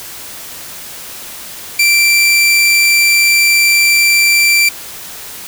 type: tone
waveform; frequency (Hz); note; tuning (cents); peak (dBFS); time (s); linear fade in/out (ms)
sawtooth; 2349; D7; 0; -4; 1.79-4.69; 5
effects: white hiss -29 dBFS RMS until 5.47 s